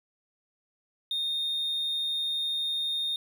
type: tone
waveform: triangle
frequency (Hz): 3674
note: A#7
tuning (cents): -26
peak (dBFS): -25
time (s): 1.11-3.16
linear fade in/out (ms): 2
effects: tanh soft clip ceiling -22 dBFS + 10-bit